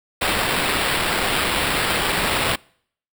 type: noise with sample-and-hold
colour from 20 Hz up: violet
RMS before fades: -21 dBFS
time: 0.21-2.56 s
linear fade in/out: 10 ms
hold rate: 6300 Hz
effects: noise-tail reverb RT60 0.6 s tail -26 dB re dry